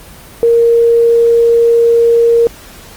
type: tone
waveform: sine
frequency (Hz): 466.2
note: A#4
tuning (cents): 0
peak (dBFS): -5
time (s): 0.43-2.47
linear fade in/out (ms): 0
effects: pink hiss -35 dBFS RMS until 2.96 s + Opus 24 kbps